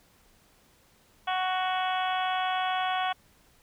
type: harmonic tone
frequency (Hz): 371.1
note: F#4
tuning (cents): +5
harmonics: 2 / 3 / 4 / 5 / 6 / 7 / 8 / 9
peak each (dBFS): -28 / -33 / -35 / -40 / -41 / -41 / -41 / -38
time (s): 1.27-3.13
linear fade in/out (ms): 10
effects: pink hiss -62 dBFS RMS until 3.62 s